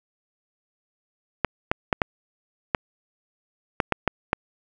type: clicks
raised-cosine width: 0.5 ms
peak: -4 dBFS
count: 9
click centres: 1.447 / 1.715 / 1.928 / 2.018 / 2.748 / 3.802 / 3.923 / 4.077 / 4.331 s
effects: none